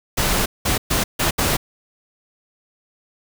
pink noise bursts at uneven times, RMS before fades -19 dBFS, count 5, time 0.17-0.46 / 0.65-0.78 / 0.9-1.04 / 1.19-1.31 / 1.38-1.57 s, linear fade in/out 10 ms, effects none

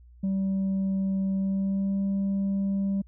sine tone with pitch glide, 192.9 to 196.39 Hz, G3 to G3, -28 to +3 cents, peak -21 dBFS, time 0.23-3.02 s, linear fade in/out 10 ms, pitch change +31 cents, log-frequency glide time 1.35-1.98 s, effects tanh soft clip ceiling -23 dBFS + added 60 Hz sine -49 dBFS peak until 3.07 s

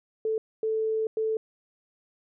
sine tone bursts at uneven times, 440 Hz, A4, in tune, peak -24 dBFS, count 3, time 0.25-0.38 / 0.63-1.07 / 1.17-1.37 s, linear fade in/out 2 ms, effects none

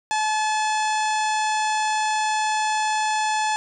harmonic tone with a mistuned harmonic, 861 Hz, A5, 38 cents flat, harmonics 1 / 2 / 3 / 4 / 5 / 6 / 7 / 8 / 10, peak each -21 / -29 / -32 / -35 / -37 / -38 / -38 / -35 / -39 dBFS, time 0.11-3.56 s, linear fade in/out 0 ms, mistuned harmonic 8, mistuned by +59 cents, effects none

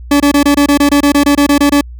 40% pulse tone bursts, 286.5 Hz, D4, 43 cents flat, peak -5 dBFS, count 15, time 0.11-1.811 s, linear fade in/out 5 ms, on 91 ms, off 24 ms, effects added 60 Hz sine -26 dBFS peak until 1.99 s

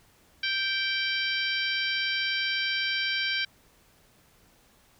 harmonic tone with a mistuned harmonic, 784 Hz, G5, in tune, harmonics 2 / 3 / 4 / 5 / 6 / 7, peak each -31 / -31 / -32 / -35 / -35 / -40 dBFS, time 0.43-3.45 s, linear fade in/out 5 ms, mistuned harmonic 3, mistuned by -21 cents, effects pink hiss -61 dBFS RMS until 4.99 s

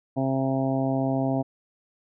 harmonic tone, 133.7 Hz, C3, 38 cents sharp, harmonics 1 / 2 / 3 / 4 / 5 / 6 / 7, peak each -28 / -25 / -36 / -34 / -29 / -35 / -41 dBFS, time 0.16-1.43 s, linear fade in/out 20 ms, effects none

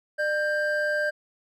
triangle tone pair together, 599.9 / 1584 Hz, D5 / G6, +37 / +18 cents, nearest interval octave + perfect fourth, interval 1681 cents, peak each -24 dBFS, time 0.18-1.11 s, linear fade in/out 20 ms, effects none

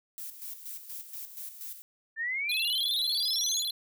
violet noise with tremolo, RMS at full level -40 dBFS, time 0.18-1.82 s, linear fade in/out 0 ms, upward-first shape square, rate 4.2 Hz, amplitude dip 60%
sine exponential sweep, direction up, 1760 to 7040 Hz, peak -29 dBFS, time 2.16-3.64 s, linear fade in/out 50 ms
square tone with vibrato, 3739 Hz, A#7, 4 cents sharp, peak -30 dBFS, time 2.49-3.71 s, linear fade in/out 5 ms, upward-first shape square, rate 19 Hz, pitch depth 160 cents each way
effects none

